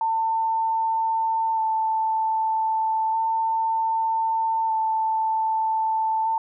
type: tone with vibrato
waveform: sine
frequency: 890 Hz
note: A5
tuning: 20 cents sharp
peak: -20 dBFS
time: 0.01-6.38 s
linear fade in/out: 2 ms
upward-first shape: square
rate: 0.32 Hz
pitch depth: 12 cents each way
effects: none